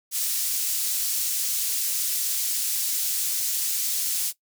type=high-pass noise; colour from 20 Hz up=pink; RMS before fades=-26 dBFS; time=0.11-4.33 s; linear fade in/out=50 ms; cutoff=6400 Hz; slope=12 dB/octave; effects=noise-tail reverb RT60 0.1 s tail -18 dB re dry